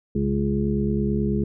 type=harmonic tone with a mistuned harmonic; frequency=69.3 Hz; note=C#2; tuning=in tune; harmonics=1 / 2 / 3 / 5 / 6; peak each=-28 / -27 / -23 / -29 / -29 dBFS; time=0.15-1.44 s; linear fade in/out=5 ms; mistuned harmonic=1; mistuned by=-100 cents; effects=none